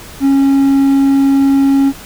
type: tone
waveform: triangle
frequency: 274.3 Hz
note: C#4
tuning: 18 cents flat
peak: -5 dBFS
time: 0.2-1.93 s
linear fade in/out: 50 ms
effects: pink hiss -33 dBFS RMS until 2.05 s